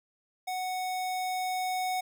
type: tone with level ramp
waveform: square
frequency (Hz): 740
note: F#5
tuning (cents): 0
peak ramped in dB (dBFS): -32 to -29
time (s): 0.47-2.01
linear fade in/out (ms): 10
effects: none